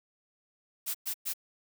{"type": "noise bursts", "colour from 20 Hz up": "blue", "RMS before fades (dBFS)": -33, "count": 3, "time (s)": [0.86, 1.338], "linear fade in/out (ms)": 20, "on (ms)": 86, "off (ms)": 110, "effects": []}